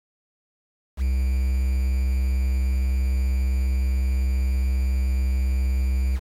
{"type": "tone with quantisation", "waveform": "triangle", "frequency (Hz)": 64.8, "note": "C2", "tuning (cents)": -16, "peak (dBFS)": -17, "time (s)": [0.97, 6.2], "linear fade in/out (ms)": 50, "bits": 7, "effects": ["AAC 48 kbps"]}